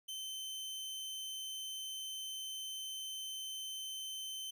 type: tone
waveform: sawtooth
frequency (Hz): 3081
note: G7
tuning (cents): -31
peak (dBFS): -38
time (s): 0.08-4.51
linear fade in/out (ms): 10
effects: none